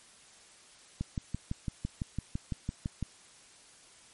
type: click train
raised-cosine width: 5 ms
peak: -20 dBFS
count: 13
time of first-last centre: 1.01-3.027 s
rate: 5.95 Hz
effects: white hiss -57 dBFS RMS until 4.13 s + MP3 48 kbps